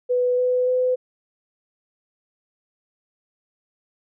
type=tone with pitch steps; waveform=sine; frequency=495.8 / 500.7 / 505.6 Hz; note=B4 / B4 / B4; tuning=+7 / +24 / +41 cents; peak=-17 dBFS; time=0.09-0.96 s; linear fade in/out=20 ms; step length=290 ms; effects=none

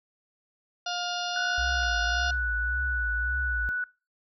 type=harmonic tone; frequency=708 Hz; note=F5; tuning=23 cents sharp; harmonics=1 / 2 / 4 / 5 / 6 / 7 / 8; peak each=-33 / -35 / -37 / -38 / -40 / -40 / -41 dBFS; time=0.86-2.31 s; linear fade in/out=5 ms
type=tone; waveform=sine; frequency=1479 Hz; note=F#6; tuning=1 cent flat; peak=-27 dBFS; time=1.36-3.84 s; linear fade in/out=2 ms
type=tone with vibrato; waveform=sine; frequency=61 Hz; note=B1; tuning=21 cents flat; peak=-30 dBFS; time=1.58-3.69 s; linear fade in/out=0 ms; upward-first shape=triangle; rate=1.8 Hz; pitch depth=170 cents each way
type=clicks; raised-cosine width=0.3 ms; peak=-39 / -29 dBFS; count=2; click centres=1.688 / 1.832 s
effects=noise-tail reverb RT60 0.3 s tail -22 dB re dry

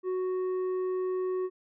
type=tone with tanh clipping; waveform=sine; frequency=370 Hz; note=F#4; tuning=in tune; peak=-29 dBFS; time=0.03-1.5 s; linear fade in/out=50 ms; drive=6 dB; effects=none

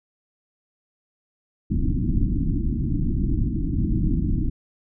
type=low-pass noise; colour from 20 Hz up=pink; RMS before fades=-22 dBFS; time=1.7-4.5 s; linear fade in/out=10 ms; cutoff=330 Hz; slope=96 dB/octave; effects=none

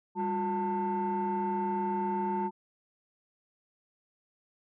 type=tone cluster; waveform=sine; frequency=199.4 / 360.7 / 893 Hz; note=G3 / F#4 / A5; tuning=+30 / -44 / +25 cents; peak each=-32 / -33 / -29 dBFS; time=0.15-2.51 s; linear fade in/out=50 ms; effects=tanh soft clip ceiling -24 dBFS

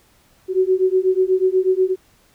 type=beating tone pair; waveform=sine; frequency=370 / 378.2 Hz; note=F#4 / F#4; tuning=0 / +38 cents; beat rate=8.2 Hz; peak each=-17 dBFS; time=0.48-1.96 s; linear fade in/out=50 ms; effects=pink hiss -56 dBFS RMS until 2.34 s

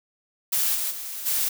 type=noise with level steps; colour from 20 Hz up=blue; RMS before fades=-23 / -27 / -34 / -24 dBFS; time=0.52-1.49 s; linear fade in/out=10 ms; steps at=0.74 / 0.9 / 1.25 s; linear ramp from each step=20 ms; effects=none

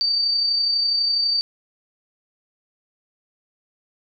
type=tone with amplitude modulation; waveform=sine; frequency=4614 Hz; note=D8; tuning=31 cents flat; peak=-16 dBFS; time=0.01-1.41 s; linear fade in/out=0 ms; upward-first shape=sine; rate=32.1 Hz; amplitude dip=35%; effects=none

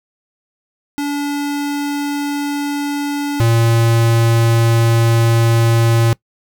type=tone pair in turn; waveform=square; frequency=287.7 / 115.33 Hz; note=D4 / A#2; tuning=-36 / -18 cents; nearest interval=octave + major third; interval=1582 cents; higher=first; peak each=-18 / -11 dBFS; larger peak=second; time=0.98-3.4 / 3.4-6.13 s; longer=second; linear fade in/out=0 ms; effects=noise-tail reverb RT60 0.1 s tail -23 dB re dry

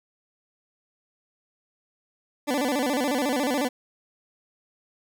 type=tone with vibrato; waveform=20% pulse; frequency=270 Hz; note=C#4; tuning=45 cents flat; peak=-18 dBFS; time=2.47-3.69 s; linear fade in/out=20 ms; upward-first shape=square; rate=14 Hz; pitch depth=140 cents each way; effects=none

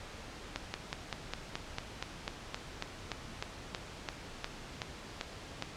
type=slowing click train; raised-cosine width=0.2 ms; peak=-17 dBFS; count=19; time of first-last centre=0.56-5.624 s; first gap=180 ms; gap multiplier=1.05; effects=pink hiss -47 dBFS RMS until 5.76 s + low-pass 6000 Hz 12 dB/octave

